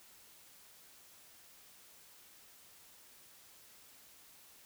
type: silence
effects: white hiss -60 dBFS RMS until 4.65 s